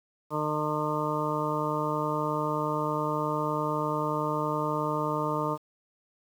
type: harmonic tone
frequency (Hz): 151.6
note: D#3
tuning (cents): -45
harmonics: 1 / 2 / 3 / 4 / 6 / 7 / 8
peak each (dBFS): -34 / -34 / -34 / -34 / -34 / -34 / -34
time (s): 0.3-5.58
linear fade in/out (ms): 50
effects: 9-bit